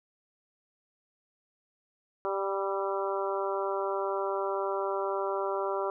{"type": "harmonic tone with a mistuned harmonic", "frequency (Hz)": 196, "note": "G3", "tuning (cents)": 0, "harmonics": [2, 3, 4, 5, 6, 7], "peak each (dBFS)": [-32, -34, -38, -36, -38, -40], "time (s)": [2.25, 5.9], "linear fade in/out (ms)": 0, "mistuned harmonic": 7, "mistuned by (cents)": -21, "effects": []}